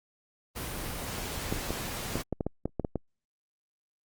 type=noise; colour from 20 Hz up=pink; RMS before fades=-36 dBFS; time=0.55-2.23 s; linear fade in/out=20 ms
type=clicks; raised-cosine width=2 ms; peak=-16 dBFS; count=10; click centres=1.525 / 1.706 / 2.156 / 2.327 / 2.408 / 2.466 / 2.656 / 2.797 / 2.848 / 2.957 s
effects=Opus 24 kbps